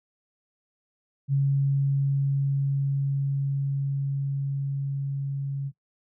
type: tone with level ramp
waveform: sine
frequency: 138.59 Hz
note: C#3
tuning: in tune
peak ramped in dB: -19 to -27 dBFS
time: 1.28-5.72 s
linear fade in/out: 50 ms
effects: noise-tail reverb RT60 0.1 s tail -19 dB re dry